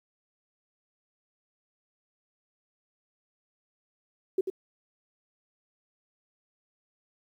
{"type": "tone with echo", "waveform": "sine", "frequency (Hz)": 379.2, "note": "F#4", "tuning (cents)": 43, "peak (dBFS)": -21, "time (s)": [4.38, 4.41], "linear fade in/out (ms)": 5, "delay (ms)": 91, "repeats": 1, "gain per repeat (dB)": -7, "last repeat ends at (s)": 4.501, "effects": ["10-bit"]}